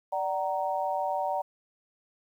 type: chord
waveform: sine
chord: D augmented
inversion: none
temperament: equal with one note detuned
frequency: 587.3 / 756.8 / 932.3 Hz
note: D5 / F#5 / A#5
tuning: 0 / +39 / 0 cents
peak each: -32 / -30 / -32 dBFS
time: 0.12-1.42 s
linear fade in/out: 10 ms
effects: 10-bit